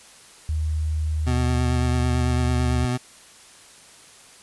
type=tone with pitch glide; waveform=sine; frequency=77.78 to 75.65 Hz; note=D#2 to D#2; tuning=0 to -48 cents; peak=-21 dBFS; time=0.49-2.85 s; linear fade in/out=0 ms; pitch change=-48 cents; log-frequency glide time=2.49-2.6 s
type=tone with vibrato; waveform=25% pulse; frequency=124.4 Hz; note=B2; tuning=13 cents sharp; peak=-18 dBFS; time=1.26-2.98 s; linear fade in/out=20 ms; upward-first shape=sine; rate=9 Hz; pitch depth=23 cents each way
effects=white hiss -48 dBFS RMS until 4.42 s + resampled to 24000 Hz